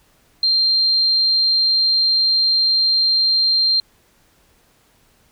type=tone; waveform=sine; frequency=4174 Hz; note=C8; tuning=5 cents flat; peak=-13 dBFS; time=0.43-3.8 s; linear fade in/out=2 ms; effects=pink hiss -57 dBFS RMS until 5.31 s